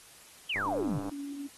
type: exponential sweep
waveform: sine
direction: down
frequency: 3249 to 123.47 Hz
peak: -29 dBFS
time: 0.49-0.99 s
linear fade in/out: 10 ms
type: click train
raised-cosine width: 1 ms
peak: -28 dBFS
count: 55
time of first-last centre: 0.56-1.095 s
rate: 101 Hz
type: tone with pitch glide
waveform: sine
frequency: 293.3 to 282.5 Hz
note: D4 to C#4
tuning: -2 to +33 cents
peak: -36 dBFS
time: 0.65-1.48 s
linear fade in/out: 20 ms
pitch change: -65 cents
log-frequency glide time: 0.95-1.12 s
effects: white hiss -54 dBFS RMS until 1.57 s + AAC 32 kbps